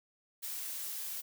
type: noise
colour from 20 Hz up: blue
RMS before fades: -40 dBFS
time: 0.42-1.22 s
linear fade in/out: 20 ms
effects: none